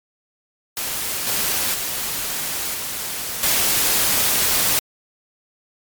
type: noise with level steps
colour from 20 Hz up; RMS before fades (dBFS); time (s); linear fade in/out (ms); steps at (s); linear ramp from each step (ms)
white; -25 / -21 / -25 / -27 / -18; 0.77-4.79; 0; 1.27 / 1.74 / 2.74 / 3.43; 2
effects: MP3 96 kbps